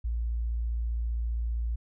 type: tone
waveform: sine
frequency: 57.6 Hz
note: A#1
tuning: 20 cents flat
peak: -27 dBFS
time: 0.04-1.76 s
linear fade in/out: 10 ms
effects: none